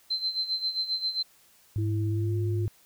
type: tone with tremolo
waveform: sine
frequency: 4094 Hz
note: C8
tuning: 38 cents flat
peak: -24 dBFS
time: 0.1-1.23 s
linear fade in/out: 10 ms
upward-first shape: sine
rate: 7.5 Hz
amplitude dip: 75%
type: tone with vibrato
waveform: sine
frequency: 103.83 Hz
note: G#2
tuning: in tune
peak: -25 dBFS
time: 1.76-2.68 s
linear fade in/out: 0 ms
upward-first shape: square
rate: 17 Hz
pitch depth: 15 cents each way
type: tone with pitch glide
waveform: sine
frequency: 329.6 to 351.2 Hz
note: E4 to F4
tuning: 0 to +10 cents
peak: -33 dBFS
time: 1.78-2.66 s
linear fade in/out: 5 ms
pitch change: +110 cents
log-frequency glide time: 2.09-2.37 s
effects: white hiss -60 dBFS RMS until 2.85 s